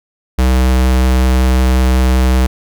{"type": "tone", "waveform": "square", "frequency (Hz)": 63.9, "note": "C2", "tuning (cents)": -40, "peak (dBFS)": -9, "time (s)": [0.38, 2.47], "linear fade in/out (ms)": 10, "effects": []}